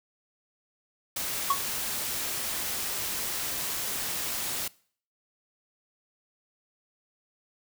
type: noise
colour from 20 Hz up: white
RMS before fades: -32 dBFS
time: 1.16-4.68 s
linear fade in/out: 5 ms
type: tone with exponential decay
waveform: triangle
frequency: 1108.7 Hz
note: C#6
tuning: in tune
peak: -16 dBFS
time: 1.5-1.62 s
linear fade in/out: 5 ms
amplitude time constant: 24 ms
effects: noise-tail reverb RT60 0.5 s tail -22 dB re dry